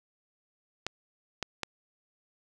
clicks, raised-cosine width 0.2 ms, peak -14 dBFS, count 3, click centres 0.866 / 1.427 / 1.633 s, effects none

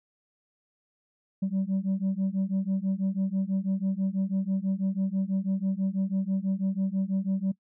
sine beating tone pair, 189.2 / 195.3 Hz, F#3 / G3, +39 / -6 cents, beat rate 6.1 Hz, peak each -26 dBFS, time 1.42-7.52 s, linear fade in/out 10 ms, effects noise-tail reverb RT60 0.1 s tail -23 dB re dry + tanh soft clip ceiling -22 dBFS

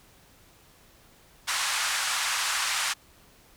pink band-pass noise, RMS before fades -28 dBFS, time 1.47-2.94 s, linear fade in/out 20 ms, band 1000 to 9800 Hz, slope 24 dB/octave, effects pink hiss -57 dBFS RMS until 3.56 s

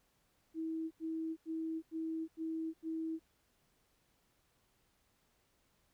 sine tone bursts, 322.5 Hz, E4, 38 cents flat, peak -36 dBFS, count 6, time 0.54-3.195 s, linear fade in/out 50 ms, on 370 ms, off 87 ms, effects pink hiss -75 dBFS RMS until 5.93 s

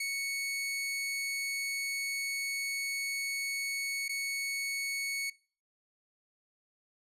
sawtooth tone with dropouts, 2217 Hz, C#7, in tune, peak -29 dBFS, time 0-5.3 s, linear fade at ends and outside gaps 5 ms, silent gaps 4.082-4.092 s, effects noise-tail reverb RT60 0.4 s tail -22 dB re dry + resampled to 32000 Hz

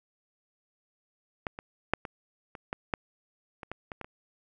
clicks, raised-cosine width 0.5 ms, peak -16 / -24 / -8 / -22 / -27 / -17 / -12 / -25 / -21 / -23 / -22 / -28 dBFS, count 12, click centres 1.468 / 1.589 / 1.936 / 2.052 / 2.552 / 2.729 / 2.938 / 3.632 / 3.716 / 3.918 / 4.013 / 4.045 s, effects none

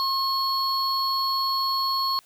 triangle tone pair together, 1074 / 4356 Hz, C6 / C#8, +45 / -31 cents, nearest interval 2 octaves, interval 2424 cents, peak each -23 / -24 dBFS, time 0-2.19 s, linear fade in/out 0 ms, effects white hiss -58 dBFS RMS until 2.25 s

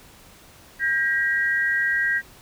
sine tone pair together, 1602 / 1903.2 Hz, G6 / A#6, +37 / +35 cents, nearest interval minor third, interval 298 cents, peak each -22 dBFS, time 0.79-2.22 s, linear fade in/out 50 ms, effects pink hiss -49 dBFS RMS until 2.41 s

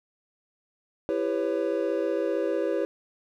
triangle chord, C# half-diminished seventh, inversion first, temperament just, 332.6 / 399.1 / 498.9 / 554.4 Hz, E4 / G4 / B4 / C#5, +16 / +31 / +17 / 0 cents, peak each -28 dBFS, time 1.09-2.85 s, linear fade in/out 0 ms, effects none

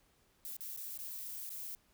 violet noise with dropouts, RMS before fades -44 dBFS, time 0.45-1.75 s, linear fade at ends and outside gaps 0 ms, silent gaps 0.566-0.607 / 0.764-0.774 / 0.976-0.989 / 1.493-1.503 s, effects pink hiss -71 dBFS RMS until 1.93 s

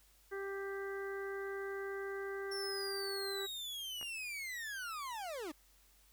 harmonic tone, 393.4 Hz, G4, 6 cents sharp, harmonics 1 / 2 / 3 / 4 / 5, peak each -40 / -53 / -51 / -47 / -52 dBFS, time 0.31-3.47 s, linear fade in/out 20 ms
40% pulse linear sweep, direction down, 5470 to 275 Hz, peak -40 dBFS, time 2.51-5.52 s, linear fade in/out 10 ms
clicks, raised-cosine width 0.5 ms, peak -36 dBFS, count 2, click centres 4.013 / 4.028 s
effects added 48 Hz sine -68 dBFS peak until 6.12 s + white hiss -68 dBFS RMS until 6.12 s

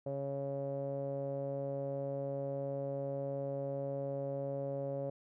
sawtooth tone with low-pass filter, 138.59 Hz, C#3, in tune, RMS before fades -38 dBFS, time 0.06-5.1 s, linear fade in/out 5 ms, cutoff 570 Hz, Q 7.2, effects none

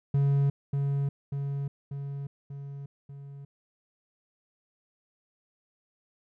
triangle tone with echo, 140 Hz, C#3, 18 cents sharp, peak -19 dBFS, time 0.14-0.5 s, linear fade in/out 5 ms, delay 590 ms, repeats 5, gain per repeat -4 dB, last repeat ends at 3.45 s, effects none

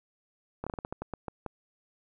slowing click train, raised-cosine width 1 ms, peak -21 dBFS, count 11, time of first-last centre 0.64-1.463 s, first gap 26 ms, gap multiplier 1.24, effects none

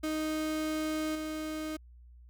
35% pulse tone with level steps, 311.1 Hz, D#4, in tune, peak -29 / -33 dBFS, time 0.03-1.77 s, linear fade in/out 10 ms, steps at 1.15 s, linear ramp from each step 5 ms, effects added 60 Hz sine -51 dBFS peak until 2.29 s

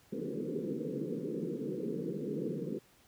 white band-pass noise, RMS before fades -37 dBFS, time 0.12-2.79 s, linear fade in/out 10 ms, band 140 to 490 Hz, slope 96 dB/octave, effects pink hiss -64 dBFS RMS until 3.07 s + high-pass 60 Hz 12 dB/octave

